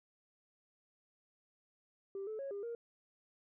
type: tone with pitch steps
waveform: sine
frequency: 392 / 434.4 / 550 / 403.1 / 468.3 Hz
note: G4 / A4 / C#5 / G4 / A#4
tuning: 0 / -22 / -14 / +48 / +8 cents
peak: -38 dBFS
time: 2.15-2.75 s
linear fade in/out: 2 ms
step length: 120 ms
effects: tanh soft clip ceiling -36 dBFS